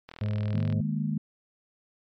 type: click train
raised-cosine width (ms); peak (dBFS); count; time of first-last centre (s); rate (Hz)
0.3; -26; 27; 0.09-0.726; 40.9
type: harmonic tone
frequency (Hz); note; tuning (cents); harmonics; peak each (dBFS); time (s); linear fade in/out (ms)
104.9; G#2; +18; 1 / 2 / 4 / 5 / 6; -26 / -34 / -48 / -45 / -48; 0.21-0.81; 5
type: chord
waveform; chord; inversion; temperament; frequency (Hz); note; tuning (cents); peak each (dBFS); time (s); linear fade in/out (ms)
sine; D# suspended fourth; none; equal with one note detuned; 153.69 / 207.7 / 233.1; D#3 / G#3 / A#3; -21 / 0 / 0; -29 / -30 / -33; 0.54-1.18; 5
effects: MP3 64 kbps